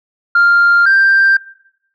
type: tone pair in turn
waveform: sine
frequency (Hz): 1396.9 / 1578.1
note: F6 / G6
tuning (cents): 0 / +11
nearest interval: major second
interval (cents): 211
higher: second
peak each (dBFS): -5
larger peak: neither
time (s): 0.35-0.86 / 0.86-1.37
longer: neither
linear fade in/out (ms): 5
effects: noise-tail reverb RT60 0.7 s tail -19 dB re dry + tanh soft clip ceiling -4 dBFS